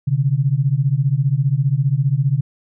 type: beating tone pair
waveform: sine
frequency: 130 / 145 Hz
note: C3 / D3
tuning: -11 / -22 cents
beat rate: 15 Hz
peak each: -17 dBFS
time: 0.07-2.41 s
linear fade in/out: 10 ms
effects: none